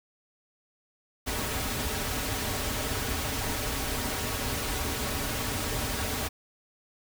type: noise with comb filter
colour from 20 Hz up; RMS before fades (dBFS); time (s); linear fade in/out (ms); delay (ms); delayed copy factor
pink; -31; 1.26-6.29; 20; 5.8; -0.6
effects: none